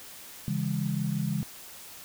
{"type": "chord", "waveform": "sine", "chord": "C# minor", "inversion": "none", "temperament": "equal with one note detuned", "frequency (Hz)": [138.59, 164.81, 203.6], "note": ["C#3", "E3", "G#3"], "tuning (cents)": [0, 0, -34], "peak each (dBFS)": -31, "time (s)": [0.48, 1.43], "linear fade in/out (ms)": 0, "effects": ["white hiss -46 dBFS RMS until 2.04 s"]}